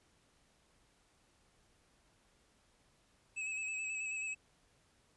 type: tone with vibrato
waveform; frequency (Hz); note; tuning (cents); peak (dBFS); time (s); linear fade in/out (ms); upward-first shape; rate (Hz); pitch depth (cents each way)
square; 2584; E7; -35; -38; 3.36-4.35; 20; square; 9.3; 24
effects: pink hiss -71 dBFS RMS until 5.16 s + resampled to 24000 Hz